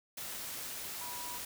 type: tone in noise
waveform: sine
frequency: 973 Hz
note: B5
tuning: 26 cents flat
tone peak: -45 dBFS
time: 1.01-1.38 s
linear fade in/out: 5 ms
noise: white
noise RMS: -42 dBFS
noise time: 0.17-1.45 s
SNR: -6 dB
effects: none